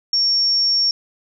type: tone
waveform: sine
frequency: 5500 Hz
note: F8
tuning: 27 cents flat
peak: -14 dBFS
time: 0.13-0.91 s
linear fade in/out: 2 ms
effects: none